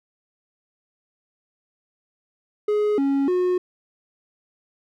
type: tone with pitch steps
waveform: triangle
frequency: 419.3 / 276.3 / 362.3 Hz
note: G#4 / C#4 / F#4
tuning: +17 / -6 / -36 cents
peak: -16 dBFS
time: 2.68-3.58 s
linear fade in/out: 5 ms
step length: 300 ms
effects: none